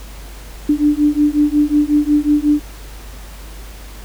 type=beating tone pair; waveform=sine; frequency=293.1 / 298.6 Hz; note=D4 / D4; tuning=-3 / +29 cents; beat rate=5.5 Hz; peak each=-14 dBFS; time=0.69-2.6 s; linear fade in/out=5 ms; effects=added 50 Hz sine -32 dBFS peak until 4.04 s + pink hiss -39 dBFS RMS until 4.04 s